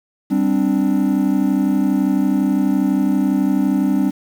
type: chord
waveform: triangle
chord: G suspended fourth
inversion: none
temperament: equal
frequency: 196 / 261.6 / 293.7 Hz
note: G3 / C4 / D4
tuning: 0 / 0 / 0 cents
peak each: -16 dBFS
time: 0.3-4.11 s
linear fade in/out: 20 ms
effects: tanh soft clip ceiling -4 dBFS + 7-bit